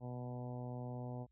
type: harmonic tone with a mistuned harmonic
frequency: 123.47 Hz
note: B2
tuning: in tune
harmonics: 1 / 2 / 3 / 4 / 5 / 6 / 7 / 8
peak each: -43 / -48 / -55 / -53 / -53 / -55 / -57 / -63 dBFS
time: 0-1.27 s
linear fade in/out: 50 ms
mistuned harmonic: 1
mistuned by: +22 cents
effects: added 60 Hz sine -70 dBFS peak until 1.31 s